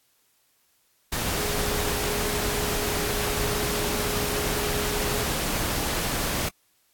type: tone in noise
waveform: sine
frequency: 415.3 Hz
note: G#4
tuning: in tune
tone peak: -31 dBFS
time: 1.37-5.24 s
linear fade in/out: 5 ms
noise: pink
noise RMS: -27 dBFS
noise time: 1.12-6.49 s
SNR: -7 dB
effects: white hiss -66 dBFS RMS until 6.93 s + AAC 64 kbps